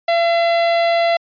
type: tone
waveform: 45% pulse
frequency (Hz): 678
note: E5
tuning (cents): +49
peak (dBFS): -13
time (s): 0.08-1.17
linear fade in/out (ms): 5
effects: resampled to 11025 Hz